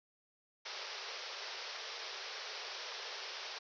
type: band-pass noise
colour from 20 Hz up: white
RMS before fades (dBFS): -45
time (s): 0.65-3.59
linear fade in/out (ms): 10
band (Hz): 380 to 5700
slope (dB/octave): 96
effects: none